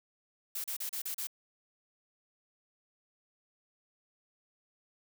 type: noise bursts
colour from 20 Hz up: blue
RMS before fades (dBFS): -37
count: 6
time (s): 0.55-1.271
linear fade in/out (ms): 5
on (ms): 91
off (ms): 35
effects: none